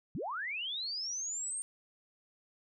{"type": "linear sweep", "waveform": "sine", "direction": "up", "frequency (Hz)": [109.9, 8750], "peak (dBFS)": -35, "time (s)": [0.15, 1.62], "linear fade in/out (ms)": 0, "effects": []}